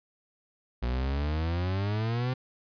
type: exponential sweep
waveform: 40% pulse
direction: up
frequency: 59 to 130.1 Hz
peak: -26 dBFS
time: 0.82-2.34 s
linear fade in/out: 10 ms
effects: resampled to 11025 Hz